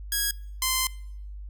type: tone pair in turn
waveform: 5% pulse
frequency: 1650 / 1037.5 Hz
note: G#6 / C6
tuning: -12 / -15 cents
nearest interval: minor sixth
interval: 803 cents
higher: first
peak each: -13 / -11 dBFS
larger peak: second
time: 0.12-0.31 / 0.62-0.87 s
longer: second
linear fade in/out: 2 ms
effects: noise-tail reverb RT60 0.7 s tail -24 dB re dry + added 50 Hz sine -36 dBFS peak until 1.49 s